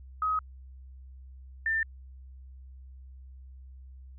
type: tone pair in turn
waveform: sine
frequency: 1266 / 1790.4 Hz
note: D#6 / A6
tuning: +30 / +30 cents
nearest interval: tritone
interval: 600 cents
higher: second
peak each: -25 dBFS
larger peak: neither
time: 0.22-0.39 / 1.66-1.83 s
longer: neither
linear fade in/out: 2 ms
effects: added 65 Hz sine -45 dBFS peak until 4.18 s